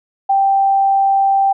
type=tone; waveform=sine; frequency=784 Hz; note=G5; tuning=in tune; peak=-10 dBFS; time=0.29-1.53 s; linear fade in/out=10 ms; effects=none